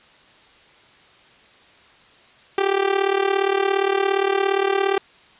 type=tone with amplitude modulation; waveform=sawtooth; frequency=392 Hz; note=G4; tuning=in tune; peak=-10 dBFS; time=2.58-4.98 s; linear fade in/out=2 ms; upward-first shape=sine; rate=37.3 Hz; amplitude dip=80%; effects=white hiss -51 dBFS RMS until 5.39 s + resampled to 8000 Hz